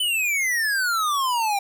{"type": "exponential sweep", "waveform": "square", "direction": "down", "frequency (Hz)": [3047, 784], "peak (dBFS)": -21, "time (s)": [0, 1.59], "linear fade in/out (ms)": 5, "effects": ["10-bit"]}